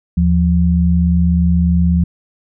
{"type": "tone pair together", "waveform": "sine", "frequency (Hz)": [77.64, 174.3], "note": ["D#2", "F3"], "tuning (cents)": [-3, -3], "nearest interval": "octave + major second", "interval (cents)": 1400, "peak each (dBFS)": [-13, -12], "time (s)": [0.17, 2.04], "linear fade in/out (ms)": 5, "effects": []}